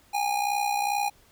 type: tone with amplitude modulation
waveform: square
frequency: 818 Hz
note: G#5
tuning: 26 cents flat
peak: -22 dBFS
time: 0.13-1.1 s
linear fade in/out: 20 ms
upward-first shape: sine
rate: 62.4 Hz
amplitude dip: 65%
effects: pink hiss -59 dBFS RMS until 1.31 s